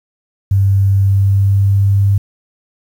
sine tone with pitch glide, 98 to 99.6 Hz, G2 to G2, 0 to +28 cents, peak -8 dBFS, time 0.51-2.18 s, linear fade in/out 5 ms, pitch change +28 cents, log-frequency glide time 1.06-2.06 s, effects 7-bit

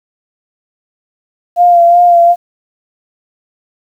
sine tone with vibrato, 695 Hz, F5, 9 cents flat, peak -3 dBFS, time 1.56-2.36 s, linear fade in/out 50 ms, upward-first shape sine, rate 2.7 Hz, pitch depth 29 cents each way, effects 7-bit

